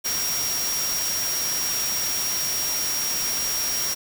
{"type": "tone in noise", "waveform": "sine", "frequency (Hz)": 5620, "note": "F8", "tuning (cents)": 10, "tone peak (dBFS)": -25, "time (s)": [0.04, 3.95], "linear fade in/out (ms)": 20, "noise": "white", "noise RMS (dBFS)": -28, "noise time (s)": [0.04, 3.95], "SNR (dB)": 0, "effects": []}